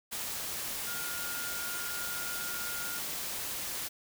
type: tone in noise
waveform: sine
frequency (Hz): 1417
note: F6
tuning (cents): +25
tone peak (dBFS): -40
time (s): 0.86-3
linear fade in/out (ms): 20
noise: white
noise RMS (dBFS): -37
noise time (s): 0.11-3.89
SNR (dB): -6
effects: none